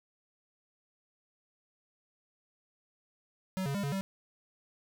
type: tone with pitch steps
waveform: square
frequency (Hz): 188.3 / 139.2 / 200.7 / 141.1 / 193.9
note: F#3 / C#3 / G3 / C#3 / G3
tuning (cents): +31 / +8 / +41 / +31 / -19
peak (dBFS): -32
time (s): 3.57-4.01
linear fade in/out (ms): 0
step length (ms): 88
effects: none